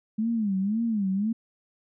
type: tone with vibrato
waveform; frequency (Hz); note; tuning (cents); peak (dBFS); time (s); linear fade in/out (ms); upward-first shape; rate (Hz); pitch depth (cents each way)
sine; 210; G#3; +19; -23; 0.18-1.33; 10; sine; 1.9; 180
effects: none